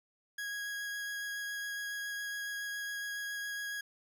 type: tone with vibrato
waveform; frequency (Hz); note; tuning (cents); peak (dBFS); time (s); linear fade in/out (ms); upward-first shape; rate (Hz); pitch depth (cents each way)
40% pulse; 1652; G#6; -10; -36; 0.38-3.81; 5; sine; 7.2; 8
effects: none